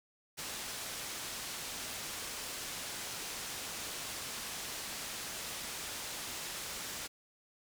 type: low-pass noise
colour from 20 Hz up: white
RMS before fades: -42 dBFS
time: 0.37-7.08 s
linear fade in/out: 20 ms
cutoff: 8700 Hz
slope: 12 dB/octave
effects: none